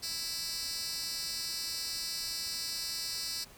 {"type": "tone with high-pass filter", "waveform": "10% pulse", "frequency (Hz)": 329.6, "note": "E4", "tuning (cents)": 0, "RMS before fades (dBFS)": -37, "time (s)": [0.02, 3.45], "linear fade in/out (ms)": 20, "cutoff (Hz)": 4700, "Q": 2.2, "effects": ["pink hiss -55 dBFS RMS until 3.57 s"]}